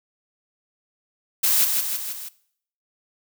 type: noise with echo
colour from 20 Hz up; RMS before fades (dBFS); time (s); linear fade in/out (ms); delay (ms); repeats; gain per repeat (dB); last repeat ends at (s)
blue; -19; 1.43-1.65; 10; 160; 4; -4; 2.29
effects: noise-tail reverb RT60 0.6 s tail -19 dB re dry